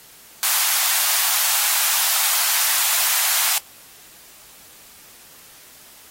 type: high-pass noise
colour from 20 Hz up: white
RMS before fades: -19 dBFS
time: 0.43-3.58 s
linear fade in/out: 0 ms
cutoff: 690 Hz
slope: 48 dB/octave
effects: white hiss -46 dBFS RMS until 6.1 s + AAC 48 kbps